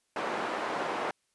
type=band-pass noise; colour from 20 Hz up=white; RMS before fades=-33 dBFS; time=0.16-1.11 s; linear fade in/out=2 ms; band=310 to 1100 Hz; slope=12 dB/octave; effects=white hiss -75 dBFS RMS until 1.34 s + resampled to 24000 Hz